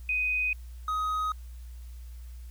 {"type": "tone pair in turn", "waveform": ["sine", "triangle"], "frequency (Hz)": [2500, 1258], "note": ["D#7", "D#6"], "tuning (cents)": [8, 19], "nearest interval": "octave", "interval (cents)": 1189, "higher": "first", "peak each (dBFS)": -25, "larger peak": "neither", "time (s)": [[0.09, 0.53], [0.88, 1.32]], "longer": "neither", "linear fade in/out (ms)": 2, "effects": ["added 60 Hz sine -40 dBFS peak until 2.5 s", "white hiss -61 dBFS RMS until 2.5 s"]}